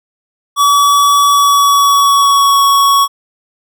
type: tone with pitch glide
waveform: square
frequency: 1141 to 1115.6 Hz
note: C#6 to C#6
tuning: +50 to +11 cents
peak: -7 dBFS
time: 0.56-3.08 s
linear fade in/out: 50 ms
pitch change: -39 cents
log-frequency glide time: 1.27-2.62 s
effects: none